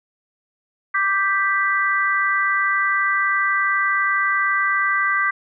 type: chord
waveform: sine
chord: G major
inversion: second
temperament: equal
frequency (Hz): 1174.7 / 1568 / 1975.5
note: D6 / G6 / B6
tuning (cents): 0 / 0 / 0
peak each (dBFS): -21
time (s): 0.94-5.31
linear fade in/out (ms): 10
effects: none